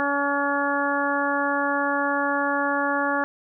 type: harmonic tone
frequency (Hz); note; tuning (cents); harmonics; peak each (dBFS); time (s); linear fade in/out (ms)
283.3; C#4; +38; 1 / 2 / 3 / 4 / 5 / 6; -28 / -28 / -28 / -28 / -28 / -28; 0-3.24; 0
effects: none